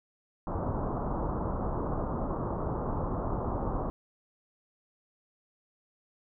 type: low-pass noise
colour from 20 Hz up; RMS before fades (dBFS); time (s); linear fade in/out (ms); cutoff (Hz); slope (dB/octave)
pink; -32; 0.47-3.9; 0; 1200; 48
effects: none